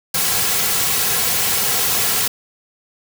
white noise with comb filter, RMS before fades -18 dBFS, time 0.14-2.28 s, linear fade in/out 5 ms, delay 3.3 ms, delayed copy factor -0.6, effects none

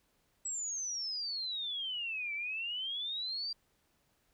sine exponential two-way sweep, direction down then up, 7850 to 2289 to 4763 Hz, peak -35 dBFS, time 0.45-3.53 s, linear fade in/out 5 ms, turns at 2.34 s, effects pink hiss -74 dBFS RMS until 4.33 s

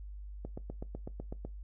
click train, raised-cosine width 2 ms, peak -27 dBFS, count 9, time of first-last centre 0.45-1.45 s, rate 8 Hz, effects noise-tail reverb RT60 0.2 s tail -20 dB re dry + added 50 Hz sine -42 dBFS peak until 1.63 s

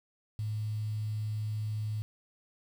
sine tone with quantisation, 107.3 Hz, A2, 43 cents flat, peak -31 dBFS, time 0.39-2.02 s, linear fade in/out 0 ms, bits 9, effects none

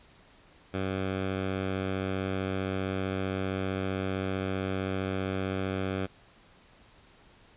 10% pulse tone, 95.4 Hz, G2, 47 cents flat, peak -21 dBFS, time 0.73-6.07 s, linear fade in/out 20 ms, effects pink hiss -58 dBFS RMS until 7.56 s + resampled to 8000 Hz

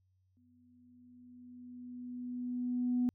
sine tone with exponential growth, 246.9 Hz, B3, in tune, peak -26 dBFS, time 0.37-3.09 s, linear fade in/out 0 ms, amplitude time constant 590 ms, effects tanh soft clip ceiling -23 dBFS + added 93 Hz sine -70 dBFS peak until 3.14 s

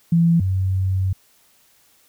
sine tone pair in turn, 168.2 / 94.51 Hz, E3 / F#2, +35 / +37 cents, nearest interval minor seventh, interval 998 cents, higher first, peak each -12 / -17 dBFS, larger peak first, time 0.12-0.4 / 0.4-1.13 s, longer second, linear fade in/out 5 ms, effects white hiss -57 dBFS RMS until 2.08 s

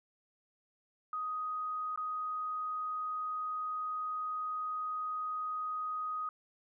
sine tone with dropouts, 1250 Hz, D#6, 8 cents sharp, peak -34 dBFS, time 1.13-6.29 s, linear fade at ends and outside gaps 2 ms, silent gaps 1.96-1.975 s, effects none

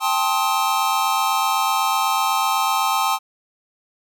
square chord, A half-diminished seventh, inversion third, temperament just, 792 / 880 / 1056 / 1267.2 Hz, G5 / A5 / C6 / Eb6, +18 / 0 / +16 / +31 cents, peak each -24 dBFS, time 0-3.19 s, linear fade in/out 50 ms, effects none

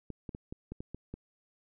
clicks, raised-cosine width 3 ms, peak -27 dBFS, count 8, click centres 0.103 / 0.292 / 0.349 / 0.525 / 0.72 / 0.805 / 0.946 / 1.14 s, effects none

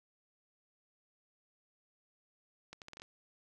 accelerating click train, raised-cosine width 0.2 ms, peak -30 dBFS, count 7, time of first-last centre 2.73-3.019 s, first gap 88 ms, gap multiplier 0.75, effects none

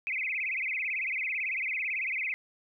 sine tone with vibrato, 2300 Hz, D7, 37 cents flat, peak -29 dBFS, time 0.07-2.34 s, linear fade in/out 0 ms, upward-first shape sine, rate 18 Hz, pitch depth 220 cents each way, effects none

